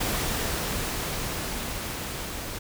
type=noise with level ramp; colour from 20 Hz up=pink; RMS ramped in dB=-27 to -35 dBFS; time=0-2.59 s; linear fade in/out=10 ms; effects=none